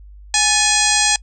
harmonic tone with a mistuned harmonic, 830.6 Hz, G#5, in tune, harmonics 1 / 2 / 3 / 4 / 5 / 6 / 7 / 8 / 9 / 10, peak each -22 / -22 / -22 / -22 / -22 / -22 / -22 / -22 / -22 / -22 dBFS, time 0.34-1.16 s, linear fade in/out 2 ms, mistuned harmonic 2, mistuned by +87 cents, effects noise-tail reverb RT60 0.1 s tail -24 dB re dry + added 50 Hz sine -37 dBFS peak until 1.22 s

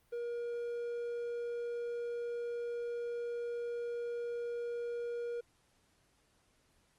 triangle tone, 475 Hz, A#4, 33 cents sharp, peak -34 dBFS, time 0.12-5.41 s, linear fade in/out 10 ms, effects pink hiss -72 dBFS RMS until 6.98 s + Opus 32 kbps

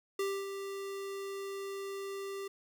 square tone with ADSR envelope, 393.5 Hz, G4, 7 cents sharp, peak -31 dBFS, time 0.19-2.48 s, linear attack 4 ms, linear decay 260 ms, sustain -8 dB, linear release 7 ms, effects 11-bit

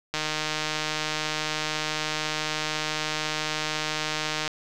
click train, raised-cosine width 0.2 ms, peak -10 dBFS, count 669, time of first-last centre 0.14-4.478 s, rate 154 Hz, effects none

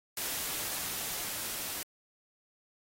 white noise with level ramp, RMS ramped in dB -35 to -38 dBFS, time 0.17-1.83 s, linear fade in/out 2 ms, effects AAC 48 kbps

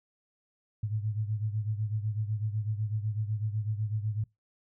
sine beating tone pair, 105.5 / 113.5 Hz, G#2 / A#2, +28 / -46 cents, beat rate 8 Hz, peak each -30 / -35 dBFS, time 0.83-4.24 s, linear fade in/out 5 ms, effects noise-tail reverb RT60 0.2 s tail -24 dB re dry

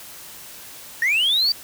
triangle linear sweep, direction up, 1803 to 4699 Hz, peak -14 dBFS, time 1.02-1.52 s, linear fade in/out 2 ms, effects tanh soft clip ceiling -11 dBFS + white hiss -40 dBFS RMS until 1.63 s

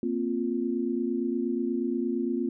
sine chord, Bb suspended second, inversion none, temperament equal, 233.1 / 261.6 / 349.2 Hz, Bb3 / C4 / F4, 0 / 0 / 0 cents, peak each -30 dBFS, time 0.03-2.49 s, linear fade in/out 2 ms, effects none

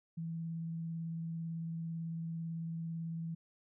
sine tone with vibrato, 164.81 Hz, E3, in tune, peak -37 dBFS, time 0.17-3.35 s, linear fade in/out 10 ms, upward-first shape sine, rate 18 Hz, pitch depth 13 cents each way, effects none

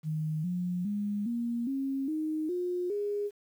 sine tone with pitch steps, 155.56 / 178.69 / 205.3 / 235.8 / 270.8 / 311.1 / 357.4 / 410.5 Hz, D#3 / F3 / G#3 / A#3 / C#4 / D#4 / F4 / G#4, 0 / +40 / -20 / +20 / -40 / 0 / +40 / -20 cents, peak -29 dBFS, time 0.03-3.31 s, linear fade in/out 50 ms, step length 410 ms, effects 10-bit

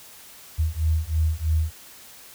sine beating tone pair, 77.78 / 80.88 Hz, D#2 / E2, 0 / -32 cents, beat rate 3.1 Hz, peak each -23 dBFS, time 0.58-1.72 s, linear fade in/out 20 ms, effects white hiss -46 dBFS RMS until 2.34 s

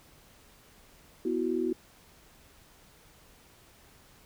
sine chord, B suspended fourth, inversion none, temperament equal, 246.9 / 329.6 / 370 Hz, B3 / E4 / F#4, 0 / 0 / 0 cents, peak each -33 / -31 / -30 dBFS, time 1.25-1.73 s, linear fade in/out 5 ms, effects pink hiss -58 dBFS RMS until 4.25 s

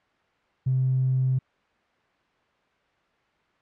triangle tone with tanh clipping, 130 Hz, C3, 11 cents flat, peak -20 dBFS, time 0.66-1.39 s, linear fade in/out 10 ms, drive 4 dB, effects white hiss -65 dBFS RMS until 3.61 s + low-pass 2000 Hz 12 dB/octave

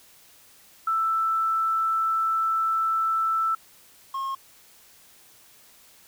sine / triangle tone pair in turn, 1324 / 1078 Hz, E6 / C#6, +7 / -49 cents, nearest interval major third, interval 356 cents, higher first, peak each -21 / -25 dBFS, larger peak first, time 0.87-3.55 / 4.14-4.35 s, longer first, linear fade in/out 5 ms, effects white hiss -54 dBFS RMS until 6.07 s

